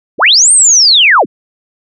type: linear two-way sweep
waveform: sine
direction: up then down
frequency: 118 to 8870 to 118 Hz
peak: -3 dBFS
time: 0.18-1.26 s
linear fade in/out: 50 ms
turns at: 0.52 s
effects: none